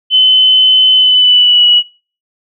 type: tone with pitch glide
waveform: sine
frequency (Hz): 3040 to 2930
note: F#7 to F#7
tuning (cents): +46 to -18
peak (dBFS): -4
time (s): 0.1-1.83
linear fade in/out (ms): 50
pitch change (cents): -64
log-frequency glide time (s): 0.94-1.66
effects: noise-tail reverb RT60 0.4 s tail -22 dB re dry